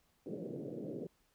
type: band-pass noise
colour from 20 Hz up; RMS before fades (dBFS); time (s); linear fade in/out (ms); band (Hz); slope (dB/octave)
white; -43; 0.26-1.07; 2; 130 to 520; 48
effects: pink hiss -74 dBFS RMS until 1.34 s